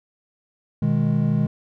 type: chord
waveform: triangle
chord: G# minor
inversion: first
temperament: equal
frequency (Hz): 123.47 / 155.56 / 207.7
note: B2 / D#3 / G#3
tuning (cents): 0 / 0 / 0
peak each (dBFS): -21 / -19 / -20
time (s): 0.82-1.47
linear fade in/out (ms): 5
effects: none